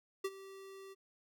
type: tone with ADSR envelope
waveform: square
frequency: 388 Hz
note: G4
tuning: 18 cents flat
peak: -33 dBFS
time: 0.24-0.95 s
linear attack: 8 ms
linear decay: 46 ms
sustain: -17 dB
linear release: 28 ms
effects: none